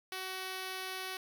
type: tone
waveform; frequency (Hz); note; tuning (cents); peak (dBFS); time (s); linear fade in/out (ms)
5% pulse; 375.7; F#4; +26; -27; 0.12-1.17; 2
effects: none